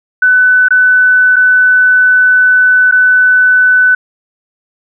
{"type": "tone with dropouts", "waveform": "sine", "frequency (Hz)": 1500, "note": "F#6", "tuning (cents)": 23, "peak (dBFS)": -4, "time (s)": [0.22, 3.95], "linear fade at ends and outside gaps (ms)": 5, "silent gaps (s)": [[0.685, 0.706], [1.36, 1.364], [2.913, 2.922]], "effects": []}